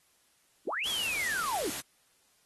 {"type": "linear two-way sweep", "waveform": "sine", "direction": "up then down", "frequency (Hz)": [245.9, 3418, 245.9], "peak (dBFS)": -30, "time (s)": [0.67, 1.7], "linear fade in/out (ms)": 5, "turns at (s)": 0.88}
{"type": "noise", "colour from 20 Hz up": "white", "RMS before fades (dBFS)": -37, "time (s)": [0.85, 1.81], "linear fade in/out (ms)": 10}
{"effects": ["white hiss -68 dBFS RMS until 2.45 s", "AAC 32 kbps"]}